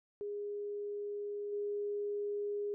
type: tone with level steps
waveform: sine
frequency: 410.7 Hz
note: G#4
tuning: 19 cents flat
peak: -37 / -34 dBFS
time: 0.21-2.74 s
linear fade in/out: 0 ms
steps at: 1.52 s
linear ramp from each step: 10 ms
effects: none